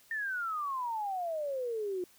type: exponential sweep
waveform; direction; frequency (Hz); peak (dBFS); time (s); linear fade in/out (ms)
sine; down; 1825 to 352.3; -32; 0.11-2.04; 2
effects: white hiss -62 dBFS RMS until 2.18 s